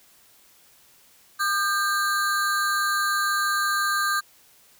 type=ring-modulated tone; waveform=square; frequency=1396.9 Hz; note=F6; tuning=in tune; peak=-19 dBFS; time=1.39-4.21 s; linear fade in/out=20 ms; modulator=187 Hz; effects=white hiss -56 dBFS RMS until 4.79 s